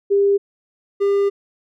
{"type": "tone pair in turn", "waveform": ["sine", "triangle"], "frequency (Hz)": [400, 400], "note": ["G4", "G4"], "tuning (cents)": [35, 35], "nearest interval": "unison", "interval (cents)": 0, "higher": "neither", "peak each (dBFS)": [-12, -12], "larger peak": "neither", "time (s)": [[0.1, 0.38], [1, 1.3]], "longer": "second", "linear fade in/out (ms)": 20, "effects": []}